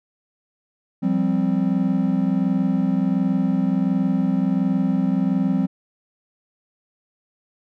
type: chord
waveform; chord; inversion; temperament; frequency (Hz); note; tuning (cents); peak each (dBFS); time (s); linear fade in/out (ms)
triangle; F suspended second; none; equal; 174.61 / 196 / 261.6; F3 / G3 / C4; 0 / 0 / 0; -21 / -19 / -20; 1.02-5.67; 20
effects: none